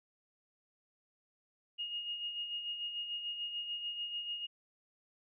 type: tone with tremolo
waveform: sine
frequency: 2859 Hz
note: F7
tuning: 40 cents sharp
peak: -35 dBFS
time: 1.78-4.47 s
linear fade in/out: 20 ms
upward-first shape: sine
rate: 6.8 Hz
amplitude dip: 50%
effects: none